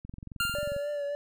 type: click train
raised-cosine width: 5 ms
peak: -29 dBFS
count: 17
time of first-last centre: 0.05-0.764 s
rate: 22.4 Hz
type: tone with exponential decay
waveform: 25% pulse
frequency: 1396.9 Hz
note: F6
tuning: in tune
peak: -21 dBFS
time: 0.4-1.09 s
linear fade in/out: 2 ms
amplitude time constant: 150 ms
type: tone with vibrato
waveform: triangle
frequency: 579 Hz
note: D5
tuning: 25 cents flat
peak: -28 dBFS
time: 0.55-1.15 s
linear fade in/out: 0 ms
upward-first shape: triangle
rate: 3.5 Hz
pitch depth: 37 cents each way
effects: none